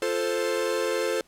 45% pulse chord, F major, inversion none, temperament equal, 349.2 / 440 / 523.3 Hz, F4 / A4 / C5, 0 / 0 / 0 cents, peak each -31 / -28 / -28 dBFS, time 0.02-1.21 s, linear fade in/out 2 ms, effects pink hiss -60 dBFS RMS until 1.27 s + low-pass 12000 Hz 12 dB/octave

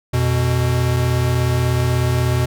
square tone pair together, 87.31 / 123.79 Hz, F2 / B2, 0 / +4 cents, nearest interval tritone, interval 604 cents, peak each -21 / -17 dBFS, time 0.13-2.46 s, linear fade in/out 10 ms, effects none

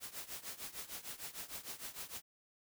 white noise with tremolo, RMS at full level -43 dBFS, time 0-2.22 s, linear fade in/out 50 ms, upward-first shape triangle, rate 6.6 Hz, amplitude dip 90%, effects none

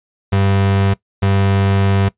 35% pulse tone pair in turn, 98 / 98 Hz, G2 / G2, 0 / 0 cents, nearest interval unison, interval 0 cents, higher neither, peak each -10 dBFS, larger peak neither, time 0.32-0.94 / 1.22-2.09 s, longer second, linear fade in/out 10 ms, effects noise-tail reverb RT60 0.1 s tail -20 dB re dry + resampled to 8000 Hz

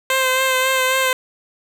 10% pulse tone with vibrato, 521 Hz, C5, 7 cents flat, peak -7 dBFS, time 0.1-1.13 s, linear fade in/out 2 ms, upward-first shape sine, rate 3.7 Hz, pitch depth 23 cents each way, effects none

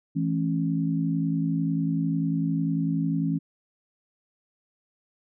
sine tone cluster, 164.7 / 215.8 / 273.8 Hz, E3 / A3 / C#4, -1 / -33 / -21 cents, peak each -25 / -32 / -27 dBFS, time 0.15-3.39 s, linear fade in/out 20 ms, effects none

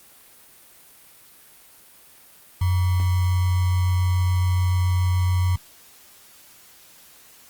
sine tone with sample-and-hold, 90.7 Hz, F#2, 34 cents flat, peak -17 dBFS, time 2.61-5.56 s, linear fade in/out 5 ms, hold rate 1050 Hz, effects white hiss -50 dBFS RMS until 7.49 s + Opus 32 kbps

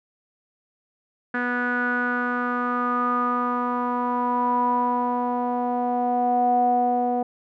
sawtooth tone with low-pass filter sweep, 245.2 Hz, B3, 12 cents flat, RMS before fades -23 dBFS, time 1.34-7.23 s, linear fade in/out 5 ms, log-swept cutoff 1600 to 670 Hz, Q 9.8, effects none

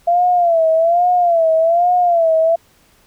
sine tone with vibrato, 680 Hz, F5, 46 cents flat, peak -10 dBFS, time 0.07-2.56 s, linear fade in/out 10 ms, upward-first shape sine, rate 1.2 Hz, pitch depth 100 cents each way, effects pink hiss -53 dBFS RMS until 3.06 s

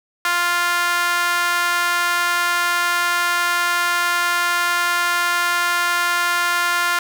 sawtooth tone with high-pass filter, 349.2 Hz, F4, in tune, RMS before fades -19 dBFS, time 0.25-6.99 s, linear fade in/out 2 ms, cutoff 1300 Hz, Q 2.4, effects none

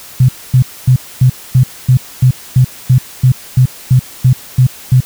sine tone bursts, 127.8 Hz, C3, 40 cents flat, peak -3 dBFS, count 15, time 0.2-5.005 s, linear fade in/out 5 ms, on 87 ms, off 250 ms, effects white hiss -33 dBFS RMS until 5.05 s

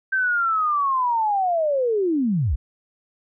sine linear sweep, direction down, 1568 to 49 Hz, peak -18 dBFS, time 0.12-2.56 s, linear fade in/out 10 ms, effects none

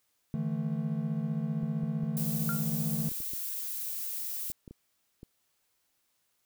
triangle chord, D suspended second, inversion none, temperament equal with one note detuned, 149.4 / 164.81 / 220 Hz, D3 / E3 / A3, +30 / 0 / 0 cents, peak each -32 dBFS, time 0.34-3.09 s, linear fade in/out 0 ms
clicks, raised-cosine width 3 ms, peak -33 dBFS, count 10, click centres 1.632 / 1.834 / 2.035 / 3.116 / 3.204 / 3.335 / 4.501 / 4.678 / 4.71 / 5.231 s
violet noise, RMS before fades -36 dBFS, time 2.17-4.52 s, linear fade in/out 0 ms
sine tone with exponential decay, 1393 Hz, F6, 5 cents flat, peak -30 dBFS, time 2.49-2.68 s, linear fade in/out 0 ms, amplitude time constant 41 ms
effects white hiss -75 dBFS RMS until 6.45 s

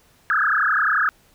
sine tone with frequency modulation, 1476 Hz, F#6, 5 cents flat, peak -16 dBFS, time 0.3-1.09 s, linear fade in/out 0 ms, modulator 31.4 Hz, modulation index 7.7, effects pink hiss -57 dBFS RMS until 1.34 s

